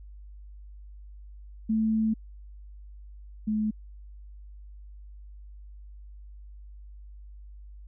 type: tone pair in turn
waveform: sine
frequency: 220 / 214.7 Hz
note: A3 / A3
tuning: 0 / -42 cents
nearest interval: unison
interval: 42 cents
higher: first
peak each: -22 / -24 dBFS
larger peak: first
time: 1.69-2.14 / 3.47-3.71 s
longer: first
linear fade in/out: 10 ms
effects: added 50 Hz sine -43 dBFS peak until 7.87 s